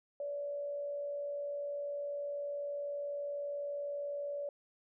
sine tone with frequency modulation, 574 Hz, D5, 40 cents flat, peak -36 dBFS, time 0.2-4.49 s, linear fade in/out 2 ms, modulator 60.1 Hz, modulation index 0.27, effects none

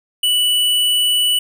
triangle tone with hard clipping, 2960 Hz, F#7, in tune, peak -14 dBFS, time 0.23-1.39 s, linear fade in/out 5 ms, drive 18 dB, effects none

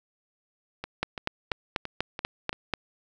two click trains, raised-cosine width 0.3 ms, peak -18 / -10 dBFS, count 6 / 8, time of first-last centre 0.84-2.529 / 1.03-2.737 s, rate 2.96 / 4.1 Hz, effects none

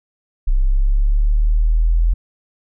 sine linear sweep, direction up, 31.94 to 42.45 Hz, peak -11 dBFS, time 0.47-2.14 s, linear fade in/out 10 ms, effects none

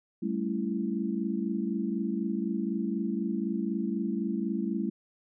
sine chord, A dominant seventh, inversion third, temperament equal with one note detuned, 196 / 220 / 277.2 / 333.5 Hz, G3 / A3 / C#4 / E4, 0 / 0 / 0 / +20 cents, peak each -32 / -32 / -37 / -34 dBFS, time 0.22-4.9 s, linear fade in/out 10 ms, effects none

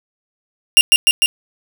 40% pulse tone with echo, 2794 Hz, F7, in tune, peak -3 dBFS, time 0.77-0.81 s, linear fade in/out 0 ms, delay 150 ms, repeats 3, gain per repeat -2 dB, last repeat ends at 1.26 s, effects none

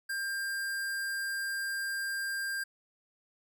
square tone, 1595 Hz, G6, 30 cents sharp, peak -33 dBFS, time 0.09-2.64 s, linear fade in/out 10 ms, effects none

